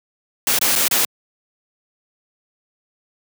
white noise with dropouts, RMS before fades -17 dBFS, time 0.47-1.05 s, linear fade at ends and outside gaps 2 ms, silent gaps 0.588-0.613 / 0.755-0.759 / 0.881-0.911 s, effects high-pass 150 Hz 12 dB/octave

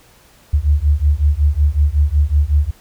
sine beating tone pair, 70.8 / 76.2 Hz, C#2 / D#2, +37 / -36 cents, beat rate 5.4 Hz, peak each -14 dBFS, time 0.53-2.71 s, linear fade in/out 10 ms, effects pink hiss -49 dBFS RMS until 2.8 s

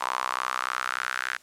sawtooth tone with high-pass filter sweep, 63.4 Hz, B1, 46 cents sharp, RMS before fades -30 dBFS, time 0-1.38 s, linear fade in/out 20 ms, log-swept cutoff 990 to 1600 Hz, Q 4.4, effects white hiss -57 dBFS RMS until 1.42 s + low-pass 10000 Hz 12 dB/octave

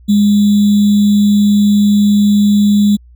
sine tone with sample-and-hold, 205.8 Hz, G#3, 16 cents flat, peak -6 dBFS, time 0.08-2.97 s, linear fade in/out 20 ms, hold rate 3675 Hz, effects added 60 Hz sine -38 dBFS peak until 3.15 s

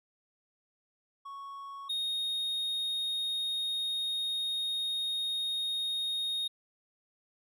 triangle tone pair in turn, 1108.7 / 3718 Hz, C#6 / A#7, 0 / -5 cents, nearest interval octave + major sixth, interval 2095 cents, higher second, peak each -39 / -29 dBFS, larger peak second, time 1.25-1.89 / 1.89-6.48 s, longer second, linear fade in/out 10 ms, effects none

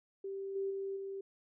sine tone with level steps, 390.7 Hz, G4, 6 cents flat, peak -38 / -33 / -36 / -39 dBFS, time 0.24-1.21 s, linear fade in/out 5 ms, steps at 0.55 / 0.7 / 0.96 s, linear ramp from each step 10 ms, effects none

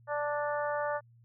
harmonic tone, 293.7 Hz, D4, in tune, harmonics 2 / 3 / 4 / 5 / 6, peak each -32 / -36 / -38 / -40 / -42 dBFS, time 0.07-1.01 s, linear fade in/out 50 ms, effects added 117 Hz sine -57 dBFS peak until 1.24 s

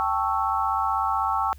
sine chord, A dominant seventh, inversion third, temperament equal, 784 / 880 / 1108.7 / 1318.5 Hz, G5 / A5 / C#6 / E6, 0 / 0 / 0 / 0 cents, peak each -27 dBFS, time 0-1.53 s, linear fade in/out 0 ms, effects added 71 Hz sine -42 dBFS peak until 1.58 s + white hiss -58 dBFS RMS until 1.58 s

